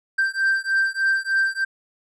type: beating tone pair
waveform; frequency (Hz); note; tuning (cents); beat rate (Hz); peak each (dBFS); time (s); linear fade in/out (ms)
triangle; 1568 / 1571.3; G6 / G6; 0 / +4; 3.3; -20; 0.18-1.65; 10
effects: resampled to 24000 Hz